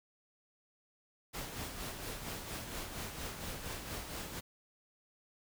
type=noise with tremolo; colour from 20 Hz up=pink; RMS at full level=-41 dBFS; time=1.33-4.41 s; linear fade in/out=20 ms; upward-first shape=sine; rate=4.3 Hz; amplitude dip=45%; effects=none